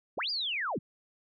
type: linear two-way sweep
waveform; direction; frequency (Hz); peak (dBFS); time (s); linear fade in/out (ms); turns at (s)
sine; up then down; 82.5 to 4978 to 82.5; -30; 0.17-0.79; 10; 0.3
effects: none